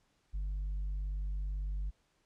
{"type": "tone with tanh clipping", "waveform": "sine", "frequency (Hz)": 49, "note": "G1", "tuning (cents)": 0, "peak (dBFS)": -34, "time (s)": [0.33, 1.91], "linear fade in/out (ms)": 20, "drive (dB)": 2, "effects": ["pink hiss -74 dBFS RMS until 2.25 s", "low-pass 8000 Hz 12 dB/octave"]}